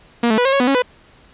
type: tone with pitch steps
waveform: sawtooth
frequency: 236.5 / 218.6 / 490.6 / 538 / 553 / 247.7 / 274.3 / 497.6 Hz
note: A#3 / A3 / B4 / C5 / C#5 / B3 / C#4 / B4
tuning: +25 / -11 / -12 / +48 / -4 / +5 / -18 / +13 cents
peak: -9 dBFS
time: 0.23-0.822 s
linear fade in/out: 5 ms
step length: 74 ms
effects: pink hiss -49 dBFS RMS until 1.33 s + resampled to 8000 Hz